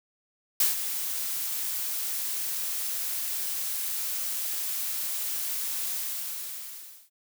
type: noise with ADSR envelope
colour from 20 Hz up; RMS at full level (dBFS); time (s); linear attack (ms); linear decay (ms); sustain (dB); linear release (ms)
blue; -21; 0.6-7.1; 4; 140; -10; 1200
effects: none